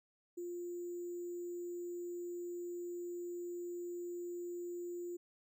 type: tone with sample-and-hold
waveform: sine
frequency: 350 Hz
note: F4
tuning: 4 cents sharp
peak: -40 dBFS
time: 0.37-5.17 s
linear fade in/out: 10 ms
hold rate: 7350 Hz
effects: none